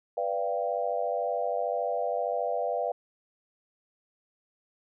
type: chord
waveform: sine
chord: G dominant seventh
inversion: first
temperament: equal with one note detuned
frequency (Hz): 493.9 / 587.3 / 689.2 / 784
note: B4 / D5 / F5 / G5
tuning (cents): 0 / 0 / -23 / 0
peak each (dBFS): -32 / -32 / -31 / -35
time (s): 0.17-2.92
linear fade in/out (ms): 5
effects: none